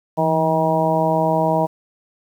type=harmonic tone with a mistuned harmonic; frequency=159.4 Hz; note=D#3; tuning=42 cents sharp; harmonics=1 / 2 / 3 / 4 / 5 / 6; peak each=-22 / -25 / -25 / -19 / -23 / -22 dBFS; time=0.17-1.67 s; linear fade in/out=20 ms; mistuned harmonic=1; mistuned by=+64 cents; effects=8-bit